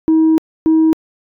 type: tone pair in turn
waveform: sine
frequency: 319.1 / 319.1 Hz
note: D#4 / D#4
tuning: +44 / +44 cents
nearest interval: unison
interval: 0 cents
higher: neither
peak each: -6 dBFS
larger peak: neither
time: 0.08-0.38 / 0.66-0.93 s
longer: first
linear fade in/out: 0 ms
effects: tanh soft clip ceiling -6 dBFS